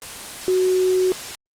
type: tone in noise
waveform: sine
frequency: 370.6 Hz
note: F#4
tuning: 3 cents sharp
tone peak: -15 dBFS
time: 0.48-1.12 s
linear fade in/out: 0 ms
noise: white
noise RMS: -32 dBFS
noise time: 0.02-1.35 s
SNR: +14 dB
effects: low-pass 10000 Hz 12 dB/octave + Opus 24 kbps